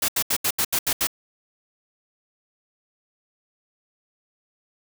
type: noise bursts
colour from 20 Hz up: white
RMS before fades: -22 dBFS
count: 8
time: 0.02-1.071 s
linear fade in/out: 5 ms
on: 64 ms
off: 77 ms
effects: none